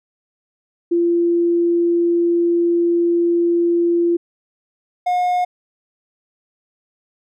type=tone pair in turn; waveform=sine / triangle; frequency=342.9 / 719.5 Hz; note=F4 / F#5; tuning=-32 / -49 cents; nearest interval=octave + minor second; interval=1283 cents; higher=second; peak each=-13 dBFS; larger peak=neither; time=0.91-4.17 / 5.06-5.45 s; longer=first; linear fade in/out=10 ms; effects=none